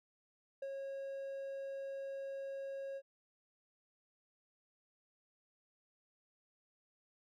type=tone with ADSR envelope; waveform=triangle; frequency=546 Hz; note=C#5; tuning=26 cents flat; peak=-37 dBFS; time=0.62-3.02 s; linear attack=5 ms; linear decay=52 ms; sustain=-2 dB; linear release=54 ms; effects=none